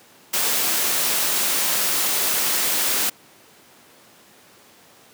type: noise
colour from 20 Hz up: white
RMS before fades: -21 dBFS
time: 0.33-3.1 s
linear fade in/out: 10 ms
effects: pink hiss -50 dBFS RMS until 5.13 s + high-pass 200 Hz 12 dB/octave